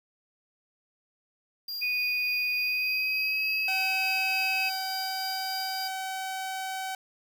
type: tone with tremolo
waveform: square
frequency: 4788 Hz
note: D8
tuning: 33 cents sharp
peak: -33 dBFS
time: 1.68-5.88 s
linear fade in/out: 5 ms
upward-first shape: sine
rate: 3.4 Hz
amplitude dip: 25%
type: tone with pitch glide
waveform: sine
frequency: 2479 to 2569 Hz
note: D#7 to E7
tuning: -7 to -45 cents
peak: -26 dBFS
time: 1.81-4.7 s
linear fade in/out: 20 ms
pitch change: +62 cents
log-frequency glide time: 2.57-3.5 s
type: tone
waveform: sawtooth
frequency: 761 Hz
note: F#5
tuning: 48 cents sharp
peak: -28 dBFS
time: 3.68-6.95 s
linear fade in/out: 2 ms
effects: 9-bit